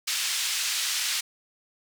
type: band-pass noise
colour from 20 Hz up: white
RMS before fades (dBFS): -28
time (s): 0.07-1.21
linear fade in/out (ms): 10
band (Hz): 2100 to 6400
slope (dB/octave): 12
effects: none